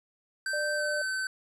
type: tone with pitch glide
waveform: square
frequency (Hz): 1555 to 1531.8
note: G6 to G6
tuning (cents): -14 to -40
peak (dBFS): -30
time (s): 0.46-1.27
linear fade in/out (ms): 2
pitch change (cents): -26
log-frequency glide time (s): 0.76-0.82
type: tone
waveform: sine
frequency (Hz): 596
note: D5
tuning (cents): +25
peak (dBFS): -31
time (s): 0.53-1.02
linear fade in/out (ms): 5
effects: resampled to 24000 Hz